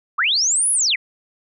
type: linear two-way sweep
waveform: sine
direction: up then down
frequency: 1046.5 to 10740 to 1804 Hz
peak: -15 dBFS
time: 0.18-0.96 s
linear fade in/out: 10 ms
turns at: 0.71 s
effects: none